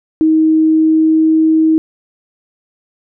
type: tone with pitch glide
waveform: sine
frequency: 316 to 317.8 Hz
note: D#4 to D#4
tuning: +27 to +37 cents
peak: -7 dBFS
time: 0.21-1.78 s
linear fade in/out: 0 ms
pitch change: +10 cents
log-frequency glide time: 0.62-1.37 s
effects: none